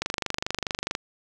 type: click train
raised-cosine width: 0.2 ms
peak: -9 dBFS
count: 24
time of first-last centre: 0.02-0.951 s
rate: 24.7 Hz
effects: none